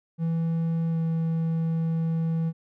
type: tone with pitch glide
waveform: triangle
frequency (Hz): 164.81 to 163.39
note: E3 to E3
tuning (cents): 0 to -15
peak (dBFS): -21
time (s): 0.18-2.53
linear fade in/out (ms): 50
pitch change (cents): -15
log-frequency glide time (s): 0.9-0.97
effects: none